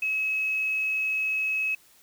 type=tone with quantisation; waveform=sine; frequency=2569 Hz; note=E7; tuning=45 cents flat; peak=-24 dBFS; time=0.02-1.75 s; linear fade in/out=5 ms; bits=8; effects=white hiss -58 dBFS RMS until 2.02 s